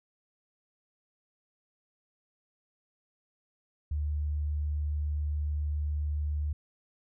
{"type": "tone", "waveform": "sine", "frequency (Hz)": 74.4, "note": "D2", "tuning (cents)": 23, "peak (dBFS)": -28, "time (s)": [3.91, 6.53], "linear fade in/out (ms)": 5, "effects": []}